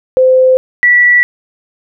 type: tone pair in turn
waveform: sine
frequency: 516 / 1952 Hz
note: C5 / B6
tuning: -24 / -21 cents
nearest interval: octave + major seventh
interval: 2303 cents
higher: second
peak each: -4 dBFS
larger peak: neither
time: 0.17-0.57 / 0.83-1.23 s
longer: neither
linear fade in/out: 0 ms
effects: none